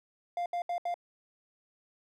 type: tone bursts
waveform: triangle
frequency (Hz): 699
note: F5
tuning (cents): +1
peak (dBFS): -28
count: 4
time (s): 0.37-0.942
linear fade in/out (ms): 2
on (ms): 89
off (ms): 72
effects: none